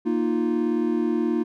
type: chord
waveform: triangle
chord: Bb suspended fourth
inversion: none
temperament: just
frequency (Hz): 233.1 / 310.8 / 349.6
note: Bb3 / Eb4 / F4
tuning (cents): 0 / -2 / +2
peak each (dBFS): -23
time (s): 0.05-1.44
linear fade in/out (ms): 20
effects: none